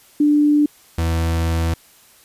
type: tone pair in turn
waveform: sine / 40% pulse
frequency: 295.3 / 82.56 Hz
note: D4 / E2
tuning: +10 / +3 cents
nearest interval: octave + minor seventh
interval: 2207 cents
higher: first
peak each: -11 / -16 dBFS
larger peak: first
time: 0.2-0.66 / 0.98-1.74 s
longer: second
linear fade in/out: 5 ms
effects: white hiss -50 dBFS RMS until 2.24 s + resampled to 32000 Hz